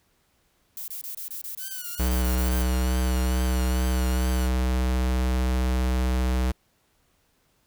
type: noise bursts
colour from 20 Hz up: violet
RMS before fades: -35 dBFS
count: 14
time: 0.77-2.622 s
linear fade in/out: 2 ms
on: 110 ms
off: 24 ms
type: tone with vibrato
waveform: 5% pulse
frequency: 1480 Hz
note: F#6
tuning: in tune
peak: -27 dBFS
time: 1.58-4.5 s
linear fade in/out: 50 ms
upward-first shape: triangle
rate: 2.3 Hz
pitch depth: 100 cents each way
type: tone with pitch glide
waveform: square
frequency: 62.4 to 63.2 Hz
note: B1 to B1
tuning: +19 to +41 cents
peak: -22 dBFS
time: 1.99-6.52 s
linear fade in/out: 10 ms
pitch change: +22 cents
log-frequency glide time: 2.56-2.75 s
effects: pink hiss -67 dBFS RMS until 7.66 s